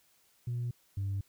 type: tone pair in turn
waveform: sine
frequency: 120.8 / 98.38 Hz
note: B2 / G2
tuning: -38 / +7 cents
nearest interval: major third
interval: 355 cents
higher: first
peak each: -30 / -29 dBFS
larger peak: second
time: 0.47-0.71 / 0.97-1.21 s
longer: neither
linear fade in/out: 5 ms
effects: tanh soft clip ceiling -29 dBFS + white hiss -68 dBFS RMS until 1.28 s